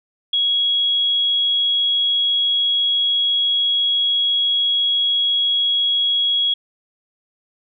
sine tone, 3322 Hz, G#7, in tune, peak -15 dBFS, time 0.33-6.54 s, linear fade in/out 5 ms, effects none

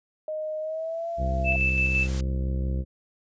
sine tone with pitch glide, 620 to 676.1 Hz, D#5 to E5, -6 to +44 cents, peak -28 dBFS, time 0.28-1.56 s, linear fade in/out 2 ms, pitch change +150 cents, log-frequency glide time 0.6-1.09 s
white noise with exponential growth, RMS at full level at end -37 dBFS, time 0.41-2.21 s, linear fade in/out 5 ms, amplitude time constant 390 ms
harmonic tone, 65.41 Hz, C2, in tune, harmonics 1 / 2 / 3 / 4 / 5 / 6 / 7 / 8 / 9, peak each -25 / -32 / -35 / -47 / -41 / -46 / -52 / -43 / -55 dBFS, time 1.17-2.85 s, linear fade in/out 50 ms
sine tone with tremolo, 2637 Hz, E7, in tune, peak -21 dBFS, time 1.44-2.08 s, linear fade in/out 50 ms, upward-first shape square, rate 5.9 Hz, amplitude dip 35%
effects resampled to 16000 Hz

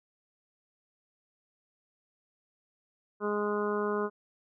harmonic tone, 207.7 Hz, G#3, in tune, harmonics 1 / 2 / 3 / 4 / 5 / 6 / 7, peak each -35 / -30 / -40 / -44 / -37 / -38 / -41 dBFS, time 3.2-4.1 s, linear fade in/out 50 ms, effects none

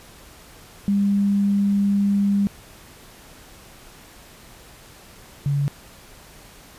sine tone pair in turn, 200.6 / 141.85 Hz, G3 / C#3, +40 / +40 cents, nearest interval tritone, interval 600 cents, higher first, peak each -16 / -18 dBFS, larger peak first, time 0.88-2.47 / 5.46-5.68 s, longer first, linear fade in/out 0 ms, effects pink hiss -46 dBFS RMS until 6.78 s + resampled to 32000 Hz

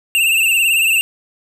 square tone with vibrato, 2700 Hz, E7, 41 cents sharp, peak -12 dBFS, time 0.15-1.01 s, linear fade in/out 0 ms, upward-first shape sine, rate 18 Hz, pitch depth 69 cents each way, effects none

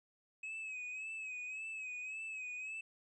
triangle tone with vibrato, 2553 Hz, D#7, 44 cents sharp, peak -40 dBFS, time 0.43-2.81 s, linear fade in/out 5 ms, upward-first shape sine, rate 1.8 Hz, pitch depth 60 cents each way, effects resampled to 24000 Hz

